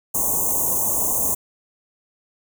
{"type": "band-stop noise", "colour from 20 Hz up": "white", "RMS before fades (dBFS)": -21, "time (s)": [0.14, 1.35], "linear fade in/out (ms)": 10, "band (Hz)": [1100, 6200], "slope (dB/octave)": 96, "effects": []}